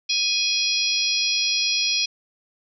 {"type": "harmonic tone with a mistuned harmonic", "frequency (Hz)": 830.6, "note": "G#5", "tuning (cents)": 0, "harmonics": [3, 4, 5, 6, 7], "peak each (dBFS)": [-26, -26, -26, -26, -26], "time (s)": [0.09, 2.06], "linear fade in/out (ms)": 10, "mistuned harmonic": 7, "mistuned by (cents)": -61, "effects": []}